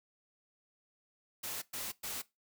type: noise bursts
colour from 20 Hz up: white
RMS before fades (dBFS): -40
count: 3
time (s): 1.43-2.22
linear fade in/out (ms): 10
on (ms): 190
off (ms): 110
effects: noise-tail reverb RT60 0.2 s tail -19 dB re dry